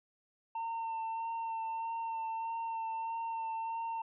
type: tone with vibrato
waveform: triangle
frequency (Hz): 906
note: A#5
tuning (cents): -50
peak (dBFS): -33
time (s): 0.55-4.02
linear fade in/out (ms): 5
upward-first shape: sine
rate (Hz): 1.6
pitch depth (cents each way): 17
effects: resampled to 8000 Hz